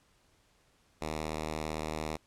5% pulse tone, 77.78 Hz, D#2, in tune, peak -23 dBFS, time 1.01-2.17 s, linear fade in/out 10 ms, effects pink hiss -68 dBFS RMS until 2.26 s + low-pass 10000 Hz 12 dB/octave

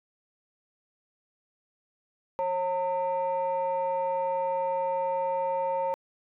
sine tone pair together, 541 / 909.8 Hz, C#5 / A#5, -42 / -42 cents, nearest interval major sixth, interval 900 cents, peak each -27 dBFS, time 2.39-5.94 s, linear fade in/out 0 ms, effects tanh soft clip ceiling -21 dBFS

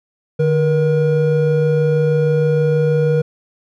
triangle tone pair together, 150.43 / 477.6 Hz, D3 / A#4, +42 / +42 cents, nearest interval octave + minor sixth, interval 2000 cents, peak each -13 dBFS, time 0.39-3.22 s, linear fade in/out 10 ms, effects none

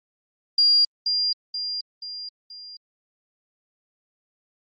sine tone with echo, 4800 Hz, D8, 37 cents sharp, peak -14 dBFS, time 0.58-0.85 s, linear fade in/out 5 ms, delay 480 ms, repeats 4, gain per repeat -6 dB, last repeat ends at 2.77 s, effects Opus 24 kbps

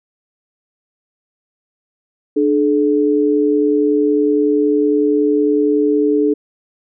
sine tone pair together, 297.3 / 428.1 Hz, D4 / A4, +21 / -47 cents, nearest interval tritone, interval 632 cents, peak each -14 dBFS, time 2.36-6.34 s, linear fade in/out 10 ms, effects none

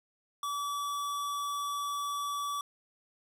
square tone, 1149 Hz, D6, 38 cents flat, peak -33 dBFS, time 0.43-2.61 s, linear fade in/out 2 ms, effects resampled to 32000 Hz + 11-bit

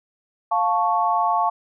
sine chord, F augmented, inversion none, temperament equal with one note detuned, 702.1 / 880 / 1108.7 Hz, F5 / A5 / C#6, +9 / 0 / 0 cents, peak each -22 / -21 / -22 dBFS, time 0.51-1.5 s, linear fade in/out 10 ms, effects none

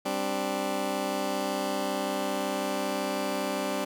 15% pulse chord, G suspended fourth, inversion none, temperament just, 196 / 261.3 / 294 Hz, G3 / C4 / D4, 0 / -2 / +2 cents, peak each -27 dBFS, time 0.05-3.85 s, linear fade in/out 10 ms, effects none

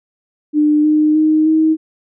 sine tone with pitch steps, 300 / 305.2 / 310.6 / 316 Hz, D4 / D#4 / D#4 / D#4, +37 / -33 / -3 / +27 cents, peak -9 dBFS, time 0.53-1.77 s, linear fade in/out 50 ms, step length 310 ms, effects none

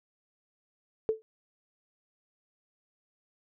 sine tone with exponential decay, 440 Hz, A4, in tune, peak -20 dBFS, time 1.09-1.22 s, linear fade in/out 0 ms, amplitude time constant 27 ms, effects none

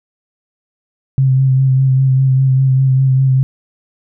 sine tone with vibrato, 132.4 Hz, C3, 21 cents sharp, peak -8 dBFS, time 1.18-3.43 s, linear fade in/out 0 ms, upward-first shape sine, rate 5 Hz, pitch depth 25 cents each way, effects none

